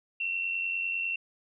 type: tone pair together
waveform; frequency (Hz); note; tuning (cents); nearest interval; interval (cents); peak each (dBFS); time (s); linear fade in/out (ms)
sine; 2637 / 2727; E7 / F7; 0 / -42; minor second; 58; -37 / -29; 0.2-1.16; 5
effects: none